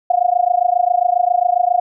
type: tone with amplitude modulation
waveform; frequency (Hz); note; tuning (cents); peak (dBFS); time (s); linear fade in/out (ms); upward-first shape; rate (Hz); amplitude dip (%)
sine; 714; F5; +38; -8; 0.1-1.8; 5; sine; 27.4; 95
effects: none